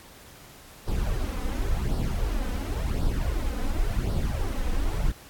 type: noise with flanger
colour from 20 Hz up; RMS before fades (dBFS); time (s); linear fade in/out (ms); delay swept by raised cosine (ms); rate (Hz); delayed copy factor
brown; -26; 0.87-5.12; 10; 0.21 to 4.01; 0.92; +0.9
effects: pink hiss -49 dBFS RMS until 5.29 s + AAC 64 kbps